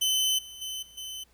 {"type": "tone with level steps", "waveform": "sawtooth", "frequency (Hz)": 3045, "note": "F#7", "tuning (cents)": 49, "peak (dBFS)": [-20, -39, -30, -47, -33], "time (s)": [0.01, 1.24], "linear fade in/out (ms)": 10, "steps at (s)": [0.38, 0.61, 0.82, 0.97], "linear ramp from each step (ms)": 10, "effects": ["added 60 Hz sine -62 dBFS peak until 1.33 s", "pink hiss -65 dBFS RMS until 1.33 s"]}